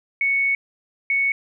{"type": "tone pair in turn", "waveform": "sine", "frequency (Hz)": [2217, 2217], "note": ["C#7", "C#7"], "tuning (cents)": [0, 0], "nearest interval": "unison", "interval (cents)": 0, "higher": "neither", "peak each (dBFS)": -17, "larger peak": "neither", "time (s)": [[0.21, 0.55], [1.1, 1.32]], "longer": "first", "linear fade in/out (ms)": 2, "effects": []}